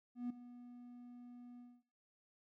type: tone with ADSR envelope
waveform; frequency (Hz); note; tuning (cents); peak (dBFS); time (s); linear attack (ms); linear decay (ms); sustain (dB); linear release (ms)
triangle; 243.7; B3; -23; -34; 0.15-1.83; 150; 6; -16; 240
effects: noise-tail reverb RT60 0.5 s tail -18 dB re dry + tanh soft clip ceiling -30 dBFS